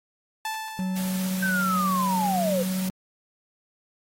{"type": "tone with exponential decay", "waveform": "sawtooth", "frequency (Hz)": 877, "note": "A5", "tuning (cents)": -6, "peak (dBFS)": -23, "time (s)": [0.45, 1.83], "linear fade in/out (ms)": 2, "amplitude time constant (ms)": 300}
{"type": "tone", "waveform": "triangle", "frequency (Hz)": 186.8, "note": "F#3", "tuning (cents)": 17, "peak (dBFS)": -23, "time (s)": [0.79, 2.9], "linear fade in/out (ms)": 0}
{"type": "noise", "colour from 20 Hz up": "white", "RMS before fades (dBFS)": -36, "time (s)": [0.96, 2.89], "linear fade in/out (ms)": 5}
{"type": "linear sweep", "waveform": "sine", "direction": "down", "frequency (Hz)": [1568, 493.9], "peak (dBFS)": -23, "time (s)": [1.42, 2.63], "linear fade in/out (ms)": 10}
{"effects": ["AAC 48 kbps"]}